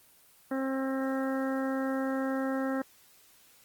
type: harmonic tone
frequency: 266.4 Hz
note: C4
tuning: 31 cents sharp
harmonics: 1 / 2 / 3 / 4 / 5 / 6 / 7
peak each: -30 / -34 / -41 / -45 / -41 / -43 / -45 dBFS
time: 0.51-2.82 s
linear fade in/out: 5 ms
effects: white hiss -60 dBFS RMS until 3.64 s + Opus 24 kbps